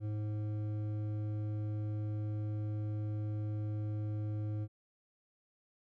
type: tone with hard clipping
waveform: sine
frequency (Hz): 106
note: G#2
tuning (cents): +36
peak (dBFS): -36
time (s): 0-4.68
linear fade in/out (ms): 50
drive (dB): 9
effects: none

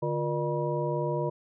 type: tone cluster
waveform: sine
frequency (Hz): 147.3 / 353.8 / 474.8 / 599 / 966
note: D3 / F4 / A#4 / D5 / B5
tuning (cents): +6 / +23 / +32 / +34 / -39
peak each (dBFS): -31 / -33 / -33 / -33 / -35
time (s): 0.02-1.3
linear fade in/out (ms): 10
effects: none

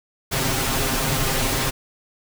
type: noise with comb filter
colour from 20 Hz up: pink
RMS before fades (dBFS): -22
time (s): 0.31-1.71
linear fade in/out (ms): 20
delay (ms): 7.5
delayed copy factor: +0.9
effects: none

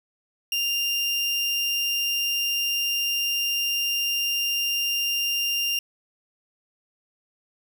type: tone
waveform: 30% pulse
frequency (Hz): 2794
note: F7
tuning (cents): 0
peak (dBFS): -20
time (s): 0.52-5.79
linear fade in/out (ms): 2
effects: none

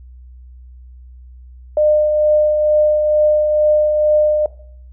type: tone with tremolo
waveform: sine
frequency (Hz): 605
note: D#5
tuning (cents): -49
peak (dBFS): -9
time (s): 1.77-4.46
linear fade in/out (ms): 2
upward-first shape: triangle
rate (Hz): 2.2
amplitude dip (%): 40
effects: noise-tail reverb RT60 0.6 s tail -19 dB re dry + added 62 Hz sine -36 dBFS peak until 4.92 s

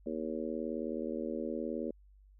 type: harmonic tone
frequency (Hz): 79.1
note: D#2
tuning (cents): +29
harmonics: 3 / 4 / 5 / 6 / 7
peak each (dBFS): -39 / -40 / -41 / -42 / -42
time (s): 0.06-1.91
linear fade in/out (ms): 5
effects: added 49 Hz sine -57 dBFS peak until 2.39 s

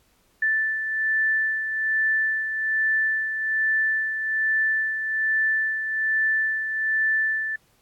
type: beating tone pair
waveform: sine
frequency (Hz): 1760 / 1761.2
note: A6 / A6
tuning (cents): 0 / +1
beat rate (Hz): 1.2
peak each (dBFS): -21 / -30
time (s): 0.42-7.56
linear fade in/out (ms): 5
effects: pink hiss -63 dBFS RMS until 7.81 s + AAC 64 kbps

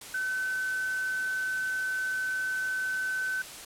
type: tone in noise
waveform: sine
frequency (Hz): 1522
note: F#6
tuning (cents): +48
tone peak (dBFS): -28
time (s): 0.14-3.42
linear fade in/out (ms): 5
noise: white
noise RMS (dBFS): -43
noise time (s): 0.01-3.65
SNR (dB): +12
effects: low-pass 11000 Hz 12 dB/octave

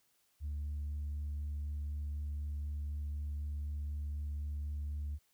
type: tone with vibrato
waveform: sine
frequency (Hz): 73.4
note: D2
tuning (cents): 0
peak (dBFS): -34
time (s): 0.4-5.19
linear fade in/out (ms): 50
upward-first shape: sine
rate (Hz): 4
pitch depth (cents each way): 9
effects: tanh soft clip ceiling -34 dBFS + white hiss -74 dBFS RMS until 5.33 s

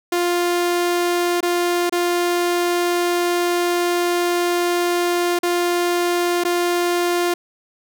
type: tone with dropouts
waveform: sawtooth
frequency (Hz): 350.2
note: F4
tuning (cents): +5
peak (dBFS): -13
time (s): 0.12-7.34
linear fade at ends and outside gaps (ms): 5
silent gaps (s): 1.407-1.428 / 1.896-1.923 / 5.39-5.431 / 6.438-6.449
effects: none

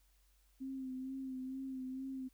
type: tone with vibrato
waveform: sine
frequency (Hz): 262.5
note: C4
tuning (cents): +6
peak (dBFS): -40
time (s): 0.6-2.29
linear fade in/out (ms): 20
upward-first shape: sine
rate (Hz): 2.2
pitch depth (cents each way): 33
effects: added 48 Hz sine -68 dBFS peak until 2.33 s + white hiss -75 dBFS RMS until 2.33 s

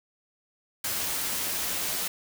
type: noise with comb filter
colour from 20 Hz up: white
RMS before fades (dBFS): -30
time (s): 0.84-2.08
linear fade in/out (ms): 5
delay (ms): 11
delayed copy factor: +0.5
effects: none

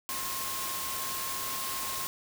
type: tone in noise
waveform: sine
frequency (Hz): 1069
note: C6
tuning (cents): +37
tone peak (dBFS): -39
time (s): 0.09-2.07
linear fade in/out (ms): 0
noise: white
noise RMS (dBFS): -35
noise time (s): 0.09-2.07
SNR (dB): -7
effects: none

